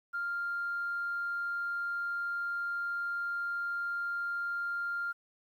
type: tone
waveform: sine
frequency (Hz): 1396.9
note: F6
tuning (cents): 0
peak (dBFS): -31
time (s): 0.13-5.13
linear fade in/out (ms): 20
effects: tanh soft clip ceiling -27 dBFS + 11-bit